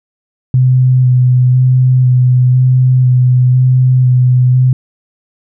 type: tone with vibrato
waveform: sine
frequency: 127 Hz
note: B2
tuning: 49 cents sharp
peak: -5 dBFS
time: 0.54-4.73 s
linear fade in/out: 2 ms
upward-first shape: square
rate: 1 Hz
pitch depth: 14 cents each way
effects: none